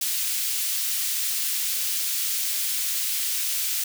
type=high-pass noise; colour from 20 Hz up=white; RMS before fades=-26 dBFS; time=0.01-3.84 s; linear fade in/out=5 ms; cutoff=2700 Hz; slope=12 dB/octave; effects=none